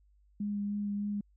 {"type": "tone with vibrato", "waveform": "sine", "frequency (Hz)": 204.6, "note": "G#3", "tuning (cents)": -26, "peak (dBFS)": -31, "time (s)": [0.4, 1.21], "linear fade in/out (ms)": 5, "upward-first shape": "sine", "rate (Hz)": 3.3, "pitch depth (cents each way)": 13, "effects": ["added 50 Hz sine -62 dBFS peak until 1.36 s"]}